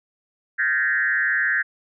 sine tone with frequency modulation, 1702 Hz, G#6, 42 cents sharp, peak -18 dBFS, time 0.58-1.63 s, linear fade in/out 20 ms, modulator 142 Hz, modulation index 1.4, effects none

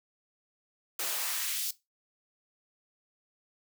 white noise with high-pass filter sweep, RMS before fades -33 dBFS, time 0.99-1.71 s, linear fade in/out 5 ms, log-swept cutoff 330 to 4300 Hz, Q 0.99, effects noise-tail reverb RT60 0.2 s tail -17 dB re dry

